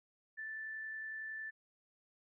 sine tone with amplitude modulation, 1760 Hz, A6, in tune, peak -40 dBFS, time 0.37-1.51 s, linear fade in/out 20 ms, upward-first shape sine, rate 50.9 Hz, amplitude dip 25%, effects none

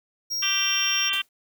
square tone, 5600 Hz, F8, 4 cents sharp, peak -26 dBFS, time 0.3-1.1 s, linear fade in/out 20 ms
harmonic tone, 392 Hz, G4, in tune, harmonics 3 / 4 / 5 / 6 / 7 / 8 / 9, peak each -35 / -34 / -36 / -35 / -27 / -26 / -33 dBFS, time 0.42-1.22 s, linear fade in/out 10 ms
white noise with exponential decay, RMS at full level -32 dBFS, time 1.13-1.29 s, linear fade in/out 2 ms, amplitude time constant 34 ms
effects none

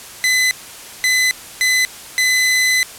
sawtooth tone bursts at uneven times, 2017 Hz, B6, 36 cents sharp, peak -9 dBFS, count 4, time 0.24-0.51 / 1.04-1.31 / 1.61-1.85 / 2.18-2.83 s, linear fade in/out 0 ms, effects white hiss -35 dBFS RMS until 2.98 s + low-pass 12000 Hz 12 dB/octave

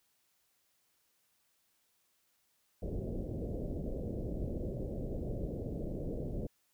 pink low-pass noise, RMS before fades -38 dBFS, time 2.82-6.47 s, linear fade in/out 5 ms, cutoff 590 Hz, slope 48 dB/octave, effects white hiss -75 dBFS RMS until 6.73 s

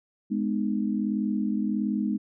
sine tone cluster, 208.9 / 250.4 / 307.7 Hz, G#3 / B3 / D#4, +10 / +24 / -19 cents, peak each -26 / -30 / -31 dBFS, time 0.3-2.18 s, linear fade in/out 20 ms, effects none

